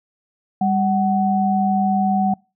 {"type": "tone pair together", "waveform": "sine", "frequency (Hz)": [198.38, 749], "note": ["G3", "F#5"], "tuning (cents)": [21, 21], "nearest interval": "octave + major seventh", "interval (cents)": 2300, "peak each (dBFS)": -18, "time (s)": [0.61, 2.34], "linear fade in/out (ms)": 5, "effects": ["noise-tail reverb RT60 0.3 s tail -26 dB re dry"]}